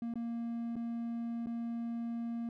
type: tone with dropouts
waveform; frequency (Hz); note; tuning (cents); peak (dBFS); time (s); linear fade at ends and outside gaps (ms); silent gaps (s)
triangle; 233.1; A#3; 0; -33; 0.02-2.49; 2; 0.139-0.156 / 0.757-0.764 / 1.461-1.469
effects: none